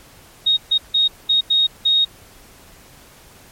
sine tone bursts at uneven times, 3739 Hz, A#7, 4 cents sharp, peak -12 dBFS, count 6, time 0.46-0.57 / 0.71-0.78 / 0.94-1.08 / 1.29-1.41 / 1.5-1.67 / 1.85-2.05 s, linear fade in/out 10 ms, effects pink hiss -46 dBFS RMS until 3.51 s + MP3 64 kbps

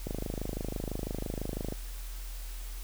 click train, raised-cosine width 2 ms, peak -21 dBFS, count 44, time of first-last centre 0.07-1.724 s, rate 26 Hz, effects added 41 Hz sine -37 dBFS peak until 2.83 s + white hiss -49 dBFS RMS until 2.83 s

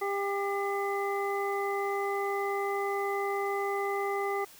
harmonic tone with a mistuned harmonic, 398.8 Hz, G4, 30 cents sharp, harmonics 1 / 2 / 3 / 5, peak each -31 / -34 / -36 / -38 dBFS, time 0.01-4.45 s, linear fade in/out 10 ms, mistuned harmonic 5, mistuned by +27 cents, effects white hiss -53 dBFS RMS until 4.59 s

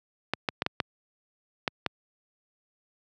clicks, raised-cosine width 0.3 ms, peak -9 dBFS, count 7, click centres 0.336 / 0.488 / 0.621 / 0.664 / 0.802 / 1.678 / 1.863 s, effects high-pass 100 Hz 12 dB/octave

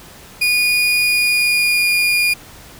35% pulse tone with pitch glide, 2452 to 2429 Hz, D#7 to D#7, -26 to -42 cents, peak -11 dBFS, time 0.41-2.34 s, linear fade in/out 10 ms, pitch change -16 cents, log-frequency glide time 0.99-1.89 s, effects pink hiss -40 dBFS RMS until 2.79 s

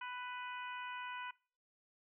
harmonic tone, 496 Hz, B4, 7 cents sharp, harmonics 2 / 3 / 4 / 5 / 6, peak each -45 / -47 / -53 / -51 / -55 dBFS, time 0.01-1.31 s, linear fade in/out 5 ms, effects noise-tail reverb RT60 0.4 s tail -23 dB re dry

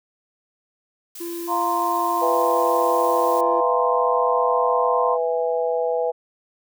blue noise, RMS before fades -37 dBFS, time 1.15-3.41 s, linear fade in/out 5 ms
triangle tone, 341.8 Hz, F4, 37 cents flat, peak -26 dBFS, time 1.2-3.61 s, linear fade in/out 10 ms
sine chord, F suspended fourth, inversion none, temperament equal, 698.5 / 932.3 / 1046.5 Hz, F5 / Bb5 / C6, 0 / 0 / 0 cents, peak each -25 / -25 / -22 dBFS, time 1.47-5.18 s, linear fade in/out 50 ms
harmonic tone, 164.7 Hz, E3, 1 cent flat, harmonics 3 / 4 / 5, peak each -21 / -25 / -28 dBFS, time 2.21-6.12 s, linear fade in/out 20 ms
effects none

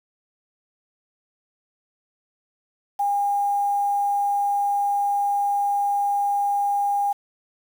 sine tone with quantisation, 810 Hz, G#5, 43 cents flat, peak -19 dBFS, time 2.99-7.13 s, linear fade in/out 10 ms, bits 7, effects none

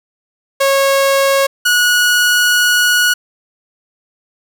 sawtooth tone pair in turn, 548 / 1459.5 Hz, C#5 / F#6, -20 / -24 cents, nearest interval octave + perfect fourth, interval 1696 cents, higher second, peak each -6 dBFS, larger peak neither, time 0.6-1.47 / 1.65-3.14 s, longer second, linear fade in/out 10 ms, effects none

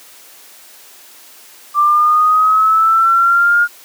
sine linear sweep, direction up, 1174.7 to 1426 Hz, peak -8 dBFS, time 1.74-3.68 s, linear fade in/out 50 ms, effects white hiss -41 dBFS RMS until 3.84 s + high-pass 300 Hz 12 dB/octave

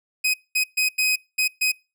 sawtooth tone bursts at uneven times, 2516 Hz, D#7, 19 cents sharp, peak -15 dBFS, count 6, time 0.24-0.34 / 0.55-0.64 / 0.77-0.89 / 0.98-1.16 / 1.38-1.48 / 1.61-1.72 s, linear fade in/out 10 ms, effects noise-tail reverb RT60 0.3 s tail -26 dB re dry

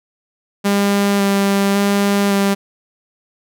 sawtooth tone with vibrato, 199.6 Hz, G3, 32 cents sharp, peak -9 dBFS, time 0.64-2.55 s, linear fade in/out 20 ms, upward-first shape square, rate 0.9 Hz, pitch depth 11 cents each way, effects none

